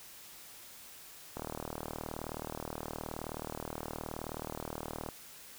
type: click train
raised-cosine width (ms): 1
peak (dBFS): -24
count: 146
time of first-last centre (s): 1.37-5.088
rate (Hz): 39
effects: white hiss -52 dBFS RMS until 5.58 s